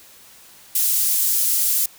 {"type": "high-pass noise", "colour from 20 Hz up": "pink", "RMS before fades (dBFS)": -19, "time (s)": [0.75, 1.86], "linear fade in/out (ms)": 5, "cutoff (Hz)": 10000, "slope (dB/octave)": 12, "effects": ["white hiss -47 dBFS RMS until 1.98 s"]}